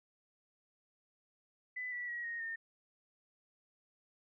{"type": "tone with pitch steps", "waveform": "sine", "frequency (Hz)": [2000, 1954.3, 1909.7, 1866.1, 1823.4], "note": ["B6", "B6", "A#6", "A#6", "A#6"], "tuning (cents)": [21, -19, 41, 1, -39], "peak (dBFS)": -38, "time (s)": [1.76, 2.56], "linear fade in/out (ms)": 10, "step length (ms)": 160, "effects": []}